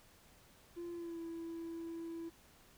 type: tone with pitch glide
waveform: triangle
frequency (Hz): 344.5 to 332.2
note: F4 to E4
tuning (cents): -24 to +13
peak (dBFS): -39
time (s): 0.76-2.3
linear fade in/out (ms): 20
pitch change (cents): -63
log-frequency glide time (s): 0.93-1.2
effects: tanh soft clip ceiling -36 dBFS + pink hiss -64 dBFS RMS until 2.77 s